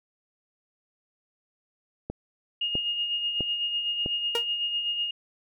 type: click train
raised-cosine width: 2 ms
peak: -18 dBFS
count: 4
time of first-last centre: 2.1-4.061 s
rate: 1.53 Hz
type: tone with tremolo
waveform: sine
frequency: 2849 Hz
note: F7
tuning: 34 cents sharp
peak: -24 dBFS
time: 2.61-5.11 s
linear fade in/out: 5 ms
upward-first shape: sine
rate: 8 Hz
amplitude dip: 45%
type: tone with exponential decay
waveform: sawtooth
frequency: 468 Hz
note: A#4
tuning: 7 cents sharp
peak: -19 dBFS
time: 4.35-4.45 s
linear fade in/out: 2 ms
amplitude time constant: 21 ms
effects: none